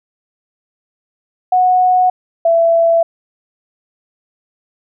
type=tone pair in turn; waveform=sine; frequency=734 / 667.9 Hz; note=F#5 / E5; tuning=-14 / +23 cents; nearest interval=major second; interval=163 cents; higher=first; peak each=-8 dBFS; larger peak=neither; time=1.52-2.1 / 2.45-3.03 s; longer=neither; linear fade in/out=5 ms; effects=none